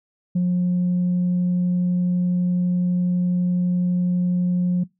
sine tone, 178.8 Hz, F3, 41 cents sharp, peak -15 dBFS, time 0.35-4.84 s, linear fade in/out 10 ms, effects noise-tail reverb RT60 0.2 s tail -22 dB re dry + tanh soft clip ceiling -15 dBFS

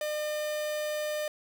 45% pulse tone, 604 Hz, D5, 48 cents sharp, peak -30 dBFS, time 0.01-1.28 s, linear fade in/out 2 ms, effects none

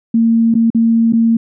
sine tone with dropouts, 228.5 Hz, A#3, 34 cents flat, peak -8 dBFS, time 0.14-1.37 s, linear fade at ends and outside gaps 5 ms, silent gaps 0.542-0.551 / 0.703-0.747 / 1.125-1.133 s, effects none

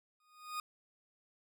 40% pulse tone with exponential growth, 1236 Hz, D#6, 12 cents flat, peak -34 dBFS, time 0.2-0.6 s, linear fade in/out 2 ms, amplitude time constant 86 ms, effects none

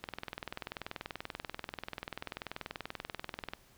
click train, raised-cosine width 0.3 ms, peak -22 dBFS, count 73, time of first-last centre 0.04-3.535 s, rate 20.6 Hz, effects pink hiss -63 dBFS RMS until 3.77 s

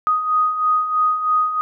sine beating tone pair, 1244.5 / 1247.6 Hz, D#6 / D#6, 0 / +4 cents, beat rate 3.1 Hz, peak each -23 / -16 dBFS, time 0.07-1.61 s, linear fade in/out 0 ms, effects none

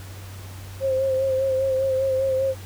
sine tone with vibrato, 530 Hz, C5, 22 cents sharp, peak -19 dBFS, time 0.8-2.55 s, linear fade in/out 50 ms, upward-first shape sine, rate 5 Hz, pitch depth 32 cents each way, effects added 95 Hz sine -36 dBFS peak until 2.65 s + pink hiss -44 dBFS RMS until 2.65 s

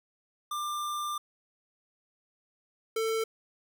square tone pair in turn, 1191 / 446.1 Hz, D6 / A4, +24 / +24 cents, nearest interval octave + perfect fourth, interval 1700 cents, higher first, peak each -32 / -28 dBFS, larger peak second, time 0.51-1.18 / 2.96-3.24 s, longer first, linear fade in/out 5 ms, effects none

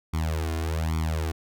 sawtooth tone with flanger, 80 Hz, D#2, 49 cents sharp, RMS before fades -27 dBFS, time 0.13-1.32 s, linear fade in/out 10 ms, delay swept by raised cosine 0.88 to 2.88 ms, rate 1.2 Hz, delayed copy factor +1, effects none

